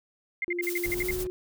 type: tone bursts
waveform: sine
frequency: 2100 Hz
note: C7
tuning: 6 cents sharp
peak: -26 dBFS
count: 9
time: 0.42-1.109 s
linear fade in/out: 2 ms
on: 25 ms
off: 58 ms
type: tone with pitch glide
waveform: sine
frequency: 350 to 365.5 Hz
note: F4 to F#4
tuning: +4 to -21 cents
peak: -30 dBFS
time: 0.48-1.3 s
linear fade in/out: 0 ms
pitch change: +75 cents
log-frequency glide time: 0.89-1.11 s
type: noise with tremolo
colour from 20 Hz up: blue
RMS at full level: -35 dBFS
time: 0.62-1.25 s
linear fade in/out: 20 ms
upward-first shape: sine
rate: 14 Hz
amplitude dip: 45%
type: noise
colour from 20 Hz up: brown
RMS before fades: -38 dBFS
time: 0.85-1.27 s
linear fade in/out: 0 ms
effects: none